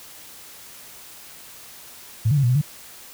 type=tone with pitch steps; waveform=sine; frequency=111.2 / 148.2 / 138.6 / 120.5 / 126.8 / 147.8 Hz; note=A2 / D3 / C#3 / B2 / B2 / D3; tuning=+19 / +16 / 0 / -42 / +46 / +11 cents; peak=-15 dBFS; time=2.25-2.616 s; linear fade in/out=10 ms; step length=61 ms; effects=white hiss -43 dBFS RMS until 3.13 s